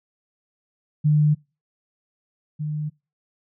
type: tone pair in turn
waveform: sine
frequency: 150.3 / 151.26 Hz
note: D3 / D#3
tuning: +40 / -49 cents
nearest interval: unison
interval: 11 cents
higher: second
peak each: -14 / -24 dBFS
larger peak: first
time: 1.04-1.35 / 2.59-2.9 s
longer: neither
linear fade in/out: 20 ms
effects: noise-tail reverb RT60 0.3 s tail -25 dB re dry